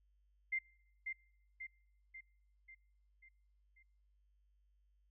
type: tone with echo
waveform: sine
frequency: 2093 Hz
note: C7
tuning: in tune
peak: -34 dBFS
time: 0.52-0.59 s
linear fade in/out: 10 ms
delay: 540 ms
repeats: 6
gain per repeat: -5 dB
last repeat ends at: 3.83 s
effects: noise-tail reverb RT60 0.9 s tail -26 dB re dry + added 50 Hz sine -70 dBFS peak until 5.1 s